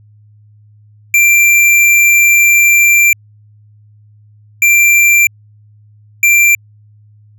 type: tone bursts at uneven times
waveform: square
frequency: 2361 Hz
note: D7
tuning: 9 cents sharp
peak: -6 dBFS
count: 3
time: 1.14-3.13 / 4.62-5.27 / 6.23-6.55 s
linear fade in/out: 2 ms
effects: added 105 Hz sine -41 dBFS peak until 7.38 s